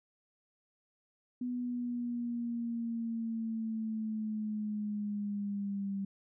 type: linear sweep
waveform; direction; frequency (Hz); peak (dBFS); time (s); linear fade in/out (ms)
sine; down; 247.8 to 196; -33; 1.41-6.05; 5
effects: none